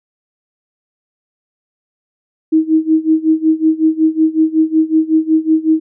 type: tone with tremolo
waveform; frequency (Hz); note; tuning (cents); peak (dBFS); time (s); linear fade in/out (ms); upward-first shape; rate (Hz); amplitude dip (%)
sine; 317.1; D#4; +33; -6; 2.52-5.8; 10; sine; 5.4; 90
effects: none